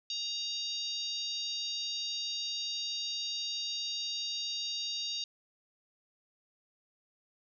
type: harmonic tone with a mistuned harmonic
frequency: 932.3 Hz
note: A#5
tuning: in tune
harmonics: 3 / 4 / 5 / 6 / 7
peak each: -43 / -37 / -38 / -45 / -48 dBFS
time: 0.1-5.24 s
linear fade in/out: 2 ms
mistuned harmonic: 3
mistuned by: +16 cents
effects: none